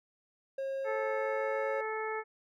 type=tone with pitch glide; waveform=triangle; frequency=540 to 546 Hz; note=C#5 to C#5; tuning=-45 to -26 cents; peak=-31 dBFS; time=0.58-1.81 s; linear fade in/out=5 ms; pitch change=+19 cents; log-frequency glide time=1.14-1.61 s
type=harmonic tone; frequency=436.7 Hz; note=A4; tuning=13 cents flat; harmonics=1 / 2 / 3 / 4 / 5; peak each=-36 / -39 / -41 / -42 / -43 dBFS; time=0.84-2.24 s; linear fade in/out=50 ms
effects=none